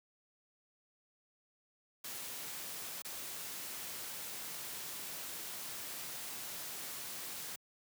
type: noise with dropouts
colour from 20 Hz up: white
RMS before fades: -44 dBFS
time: 2.04-7.56 s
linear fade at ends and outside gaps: 5 ms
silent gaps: 3.021-3.047 s
effects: high-pass 100 Hz 12 dB/octave